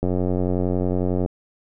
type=click train; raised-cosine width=2 ms; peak=-10 dBFS; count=113; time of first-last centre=0.03-1.261 s; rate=91 Hz; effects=none